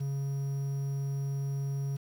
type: tone with quantisation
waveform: triangle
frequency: 138.59 Hz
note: C#3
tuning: in tune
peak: -28 dBFS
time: 0-1.97 s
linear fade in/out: 10 ms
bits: 9
effects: none